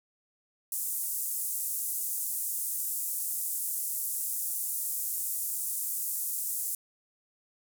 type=band-pass noise; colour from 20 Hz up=white; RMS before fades=-33 dBFS; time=0.72-6.75 s; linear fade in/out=2 ms; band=8000 to 16000 Hz; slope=24 dB/octave; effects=none